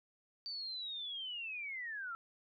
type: linear sweep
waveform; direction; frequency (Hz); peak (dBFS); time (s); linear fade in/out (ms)
sine; down; 4617 to 1318.5; -40; 0.46-2.15; 0
effects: none